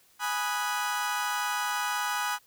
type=chord; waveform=35% pulse; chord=G# minor seventh; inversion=none; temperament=equal with one note detuned; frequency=830.6 / 982.6 / 1244.5 / 1480 Hz; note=G#5 / B5 / D#6 / F#6; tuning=0 / -9 / 0 / 0 cents; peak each=-32 dBFS; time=0.19-2.39 s; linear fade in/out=50 ms; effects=white hiss -62 dBFS RMS until 2.46 s